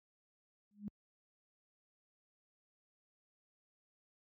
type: tone with exponential growth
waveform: sine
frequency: 205.8 Hz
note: G#3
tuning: 16 cents flat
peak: -36 dBFS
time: 0.71-0.88 s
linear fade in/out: 0 ms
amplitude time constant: 36 ms
effects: high-pass 60 Hz 12 dB/octave

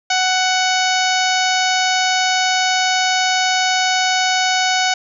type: harmonic tone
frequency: 744 Hz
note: F#5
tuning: 9 cents sharp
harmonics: 1 / 2 / 3 / 4 / 5 / 6 / 7 / 8 / 9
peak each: -18 / -21 / -23 / -24 / -25 / -26 / -26 / -27 / -28 dBFS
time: 0.1-4.94 s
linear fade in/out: 5 ms
effects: none

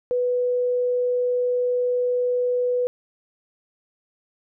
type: tone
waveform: sine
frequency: 493.9 Hz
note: B4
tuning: in tune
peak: -19 dBFS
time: 0.11-2.87 s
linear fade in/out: 0 ms
effects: none

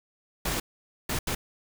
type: noise bursts at uneven times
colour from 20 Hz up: pink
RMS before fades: -29 dBFS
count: 3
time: 0.45-0.6 / 1.09-1.19 / 1.27-1.35 s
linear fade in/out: 5 ms
effects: none

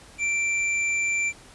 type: tone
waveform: square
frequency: 2349 Hz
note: D7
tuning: in tune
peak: -23 dBFS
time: 0.18-1.33 s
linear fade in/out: 50 ms
effects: pink hiss -49 dBFS RMS until 1.54 s + resampled to 24000 Hz

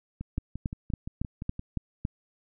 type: two click trains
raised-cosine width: 5 ms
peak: -16 / -23 dBFS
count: 7 / 9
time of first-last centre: 0.38-2.051 / 0.21-1.594 s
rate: 3.59 / 5.78 Hz
effects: none

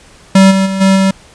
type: tone with level steps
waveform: square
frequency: 192.5 Hz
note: G3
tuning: 31 cents flat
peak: -3 / -9 / -15 / -6 / -8 dBFS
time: 0.35-1.11 s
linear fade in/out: 5 ms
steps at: 0.5 / 0.65 / 0.8 / 0.95 s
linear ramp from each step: 20 ms
effects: pink hiss -41 dBFS RMS until 1.34 s + resampled to 22050 Hz

